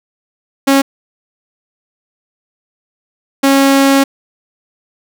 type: tone bursts at uneven times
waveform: sawtooth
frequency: 273.9 Hz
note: C#4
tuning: 21 cents flat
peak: -3 dBFS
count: 2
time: 0.67-0.82 / 3.43-4.04 s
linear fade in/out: 10 ms
effects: none